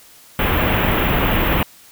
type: band-stop noise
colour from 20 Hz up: pink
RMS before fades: -17 dBFS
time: 0.39-1.63 s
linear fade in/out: 2 ms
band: 3200 to 14000 Hz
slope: 48 dB/octave
effects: white hiss -46 dBFS RMS until 1.91 s